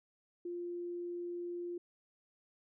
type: tone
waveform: sine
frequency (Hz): 349.2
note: F4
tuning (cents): 0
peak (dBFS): -38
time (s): 0.45-1.78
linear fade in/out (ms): 5
effects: none